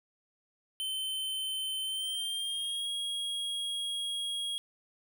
square tone with pitch glide, 3079 to 3300 Hz, G7 to G#7, -32 to -12 cents, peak -33 dBFS, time 0.8-4.58 s, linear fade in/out 0 ms, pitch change +120 cents, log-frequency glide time 1.83-2.89 s, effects none

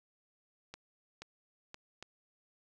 clicks, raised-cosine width 0.2 ms, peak -28 dBFS, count 4, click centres 0.74 / 1.22 / 1.744 / 2.026 s, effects none

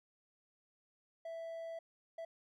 triangle tone bursts at uneven times, 660 Hz, E5, 2 cents sharp, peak -40 dBFS, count 2, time 1.25-1.79 / 2.18-2.25 s, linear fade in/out 5 ms, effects none

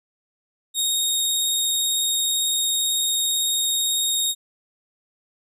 20% pulse tone with vibrato, 3729 Hz, A#7, in tune, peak -14 dBFS, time 0.74-4.35 s, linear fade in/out 50 ms, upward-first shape triangle, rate 18 Hz, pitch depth 20 cents each way, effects none

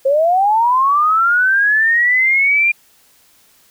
sine linear sweep, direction up, 523.3 to 2409 Hz, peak -10 dBFS, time 0.05-2.72 s, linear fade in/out 10 ms, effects white hiss -52 dBFS RMS until 3.7 s

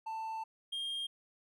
triangle tone pair in turn, 888 / 3219 Hz, A5 / G7, +16 / +45 cents, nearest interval octave + minor seventh, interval 2229 cents, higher second, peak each -35 / -34 dBFS, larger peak second, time 0.06-0.44 / 0.72-1.07 s, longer first, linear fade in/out 10 ms, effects none

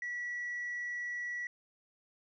sine tone, 1942 Hz, B6, 30 cents flat, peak -34 dBFS, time 0.02-1.47 s, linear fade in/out 2 ms, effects tanh soft clip ceiling -33 dBFS

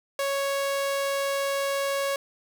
sawtooth tone, 554.4 Hz, C#5, in tune, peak -21 dBFS, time 0.19-2.16 s, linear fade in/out 2 ms, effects none

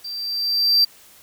triangle tone with level ramp, 4694 Hz, D8, 2 cents flat, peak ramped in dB -28 to -10 dBFS, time 0.04-0.85 s, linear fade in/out 10 ms, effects white hiss -49 dBFS RMS until 1.22 s

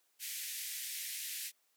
white band-pass noise, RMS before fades -42 dBFS, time 0.19-1.52 s, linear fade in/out 50 ms, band 1800 to 15000 Hz, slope 48 dB/octave, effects white hiss -75 dBFS RMS until 1.76 s + high-pass 300 Hz 12 dB/octave

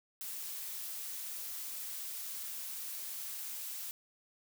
blue noise, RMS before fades -42 dBFS, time 0.21-3.91 s, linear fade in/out 0 ms, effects none

